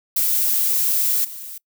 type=noise with level steps; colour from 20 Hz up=violet; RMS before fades=-19 / -34 dBFS; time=0.16-1.58 s; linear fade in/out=5 ms; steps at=1.24 s; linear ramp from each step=10 ms; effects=noise-tail reverb RT60 0.1 s tail -25 dB re dry